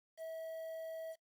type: tone with quantisation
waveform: triangle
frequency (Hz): 648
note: E5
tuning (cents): -30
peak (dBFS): -40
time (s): 0.17-1.16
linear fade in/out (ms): 50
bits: 10
effects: noise-tail reverb RT60 0.1 s tail -25 dB re dry + Opus 48 kbps